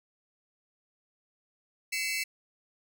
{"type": "tone cluster", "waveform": "sawtooth", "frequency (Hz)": [2057, 2241, 2649], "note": ["C7", "C#7", "E7"], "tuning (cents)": [-30, 18, 8], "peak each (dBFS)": -31, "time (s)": [1.92, 2.24], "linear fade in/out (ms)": 10, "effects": []}